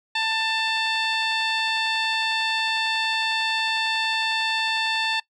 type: tone with low-pass filter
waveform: 15% pulse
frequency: 889 Hz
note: A5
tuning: 18 cents sharp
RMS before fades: -24 dBFS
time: 0.15-5.2 s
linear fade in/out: 5 ms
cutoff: 4500 Hz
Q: 2.3
effects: noise-tail reverb RT60 0.1 s tail -21 dB re dry